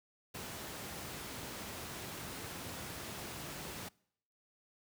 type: noise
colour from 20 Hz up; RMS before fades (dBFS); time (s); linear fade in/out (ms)
pink; -44; 0.34-3.89; 10
effects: noise-tail reverb RT60 0.7 s tail -25 dB re dry + high-pass 80 Hz 12 dB/octave